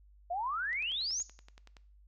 sine exponential sweep, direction up, 667 to 7020 Hz, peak -32 dBFS, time 0.3-1.23 s, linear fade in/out 10 ms
click train, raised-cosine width 0.2 ms, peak -36 dBFS, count 12, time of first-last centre 0.73-1.768 s, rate 10.6 Hz
effects noise-tail reverb RT60 0.5 s tail -18 dB re dry + added 50 Hz sine -57 dBFS peak until 2.07 s

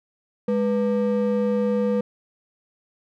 triangle ring-modulated tone, 349.2 Hz, F4, in tune, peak -14 dBFS, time 0.48-2.01 s, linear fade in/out 5 ms, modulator 142 Hz, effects none

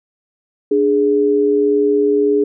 sine tone pair together, 293.7 / 415.4 Hz, D4 / G#4, 0 / 0 cents, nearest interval tritone, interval 600 cents, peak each -17 / -12 dBFS, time 0.71-2.44 s, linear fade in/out 5 ms, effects none

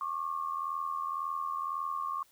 sine tone pair together, 1093 / 1174.9 Hz, C#6 / D6, -25 / 0 cents, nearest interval minor second, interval 125 cents, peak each -34 / -36 dBFS, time 0.01-2.23 s, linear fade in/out 2 ms, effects white hiss -65 dBFS RMS until 2.31 s

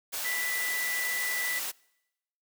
sine tone in noise, 1978 Hz, B6, 2 cents sharp, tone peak -30 dBFS, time 0.24-1.6 s, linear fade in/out 20 ms, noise white, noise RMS -34 dBFS, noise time 0.12-1.72 s, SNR +1 dB, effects noise-tail reverb RT60 0.9 s tail -25 dB re dry + high-pass 400 Hz 12 dB/octave

